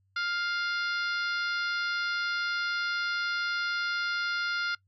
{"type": "harmonic tone", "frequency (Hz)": 701, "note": "F5", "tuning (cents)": 6, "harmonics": [2, 3, 4, 5, 6, 7, 8], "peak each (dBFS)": [-29, -39, -42, -41, -40, -41, -52], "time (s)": [0.16, 4.75], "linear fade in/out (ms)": 5, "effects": ["noise-tail reverb RT60 0.1 s tail -23 dB re dry", "added 96 Hz sine -67 dBFS peak until 4.87 s"]}